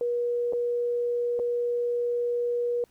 sine tone with dropouts, 480.6 Hz, B4, 47 cents flat, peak -24 dBFS, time 0.01-2.84 s, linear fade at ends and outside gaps 1 ms, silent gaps 0.525-0.533 / 1.392-1.397 s, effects pink hiss -65 dBFS RMS until 2.9 s

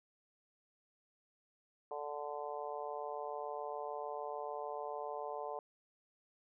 harmonic tone, 146.83 Hz, D3, in tune, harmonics 3 / 4 / 5 / 6 / 7, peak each -45 / -45 / -45 / -47 / -48 dBFS, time 1.91-5.59 s, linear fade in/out 2 ms, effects none

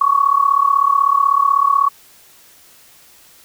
sine tone with amplitude modulation, 1119 Hz, C#6, 16 cents sharp, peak -7 dBFS, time 0.01-1.89 s, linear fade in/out 5 ms, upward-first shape sine, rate 36.1 Hz, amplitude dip 85%, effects white hiss -47 dBFS RMS until 3.44 s

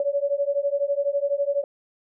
sine beating tone pair, 560 / 572 Hz, C#5 / D5, +18 / -46 cents, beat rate 12 Hz, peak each -24 dBFS, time 0-1.64 s, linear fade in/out 2 ms, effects none

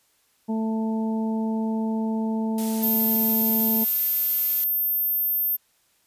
harmonic tone, 221.3 Hz, A3, 10 cents sharp, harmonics 1 / 2 / 3 / 4, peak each -23 / -34 / -38 / -36 dBFS, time 0.48-3.85 s, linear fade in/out 20 ms
blue noise, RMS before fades -33 dBFS, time 2.58-4.64 s, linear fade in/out 2 ms
sine tone, 13290 Hz, G#9, in tune, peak -20 dBFS, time 2.82-5.57 s, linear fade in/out 20 ms
effects white hiss -65 dBFS RMS until 6.06 s + resampled to 32000 Hz

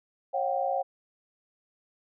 sine tone cluster, 544 / 718 / 778 Hz, C#5 / F5 / G5, -33 / +48 / -13 cents, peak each -30 dBFS, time 0.33-0.83 s, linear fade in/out 20 ms, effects none

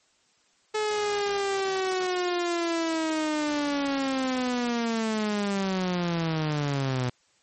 sawtooth linear sweep, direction down, 430.5 to 122.7 Hz, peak -21 dBFS, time 0.74-7.1 s, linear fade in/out 10 ms, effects white hiss -65 dBFS RMS until 7.42 s + MP3 32 kbps

